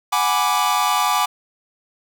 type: chord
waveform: 45% pulse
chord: G# half-diminished seventh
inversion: third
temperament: equal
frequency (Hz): 740 / 830.6 / 987.8 / 1174.7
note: F#5 / G#5 / B5 / D6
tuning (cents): 0 / 0 / 0 / 0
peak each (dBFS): -24 / -22 / -23 / -20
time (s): 0.12-1.26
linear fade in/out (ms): 10
effects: none